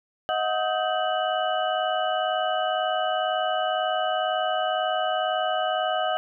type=tone cluster; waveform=sine; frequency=630 / 732 / 1263 / 1555 / 2959 Hz; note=D#5 / F#5 / D#6 / G6 / F#7; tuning=+21 / -19 / +26 / -14 / -1 cents; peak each=-27 / -26 / -31 / -33 / -33 dBFS; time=0.29-6.17 s; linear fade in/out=0 ms; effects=none